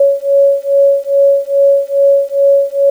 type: beating tone pair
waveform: sine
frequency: 556 / 558.4 Hz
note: C#5 / C#5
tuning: +5 / +13 cents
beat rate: 2.4 Hz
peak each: -10 dBFS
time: 0-2.9 s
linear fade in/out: 5 ms
effects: 7-bit